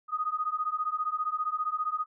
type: beating tone pair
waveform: sine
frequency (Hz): 1238 / 1253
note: D#6 / D#6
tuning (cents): -9 / +12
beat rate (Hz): 15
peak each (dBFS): -31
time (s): 0.08-2.06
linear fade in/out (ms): 50
effects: none